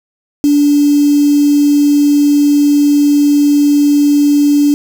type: tone with quantisation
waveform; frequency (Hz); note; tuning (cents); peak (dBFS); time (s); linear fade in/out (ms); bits
sine; 290; D4; -22; -6; 0.44-4.74; 0; 4
effects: none